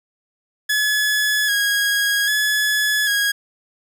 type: tone with vibrato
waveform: sawtooth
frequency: 1675 Hz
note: G#6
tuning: 14 cents sharp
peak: -13 dBFS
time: 0.69-3.32 s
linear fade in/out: 10 ms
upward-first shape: square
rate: 0.63 Hz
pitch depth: 31 cents each way
effects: none